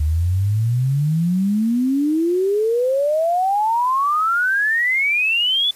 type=exponential sweep; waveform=sine; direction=up; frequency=73.42 to 3500 Hz; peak=-15 dBFS; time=0-5.71 s; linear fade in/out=5 ms; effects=white hiss -46 dBFS RMS until 5.75 s + resampled to 32000 Hz